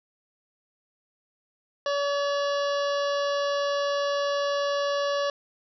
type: harmonic tone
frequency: 569 Hz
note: C#5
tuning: 45 cents sharp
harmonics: 1 / 2 / 3 / 5 / 6 / 7 / 8 / 9 / 10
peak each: -25 / -31 / -35 / -39 / -41 / -42 / -43 / -44 / -45 dBFS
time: 1.86-5.3 s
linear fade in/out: 2 ms
effects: none